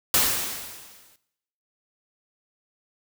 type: noise with exponential decay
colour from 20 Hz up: white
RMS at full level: -18 dBFS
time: 0.14-1.16 s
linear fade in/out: 2 ms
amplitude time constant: 220 ms
effects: noise-tail reverb RT60 0.8 s tail -17 dB re dry